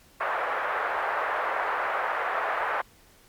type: band-pass noise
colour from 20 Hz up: white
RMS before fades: -28 dBFS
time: 0.2-2.82 s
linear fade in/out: 10 ms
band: 530 to 1600 Hz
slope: 24 dB/octave
effects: pink hiss -57 dBFS RMS until 3.28 s + MP3 96 kbps